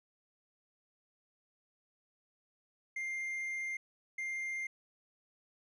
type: tone bursts at uneven times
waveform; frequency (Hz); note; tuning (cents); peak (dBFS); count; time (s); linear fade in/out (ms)
triangle; 2105; C7; +10; -34; 2; 2.96-3.77 / 4.18-4.67; 5
effects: resampled to 24000 Hz